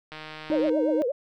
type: click train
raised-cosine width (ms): 0.3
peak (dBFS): -23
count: 90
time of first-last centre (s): 0.12-0.694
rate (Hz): 155
type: tone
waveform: triangle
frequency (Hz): 311.1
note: D#4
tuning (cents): 0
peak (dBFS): -22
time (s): 0.5-1.02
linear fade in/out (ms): 0
type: tone with vibrato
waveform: sine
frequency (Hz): 541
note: C#5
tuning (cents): -42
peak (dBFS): -23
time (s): 0.51-1.12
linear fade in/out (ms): 10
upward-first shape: triangle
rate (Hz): 8.5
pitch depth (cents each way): 290
effects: none